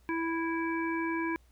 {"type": "harmonic tone", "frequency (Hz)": 329.6, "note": "E4", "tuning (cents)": 0, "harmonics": [1, 3, 5, 7], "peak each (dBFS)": [-31, -36, -38, -39], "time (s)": [0.09, 1.36], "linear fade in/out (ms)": 0, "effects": ["added 60 Hz sine -59 dBFS peak until 1.51 s", "pink hiss -69 dBFS RMS until 1.51 s"]}